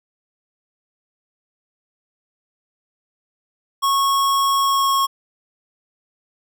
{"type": "tone with pitch glide", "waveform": "square", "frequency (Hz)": [1100, 1092.4], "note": ["C#6", "C#6"], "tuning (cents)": [-14, -26], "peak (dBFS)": -16, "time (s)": [3.82, 5.07], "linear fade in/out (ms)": 20, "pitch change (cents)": -12, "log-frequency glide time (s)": [4.61, 4.95], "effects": []}